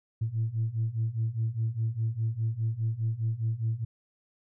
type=beating tone pair; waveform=sine; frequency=110 / 114.9 Hz; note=A2 / A#2; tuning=0 / -25 cents; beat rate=4.9 Hz; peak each=-30 / -28 dBFS; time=0.21-3.85 s; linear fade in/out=10 ms; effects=tanh soft clip ceiling -21 dBFS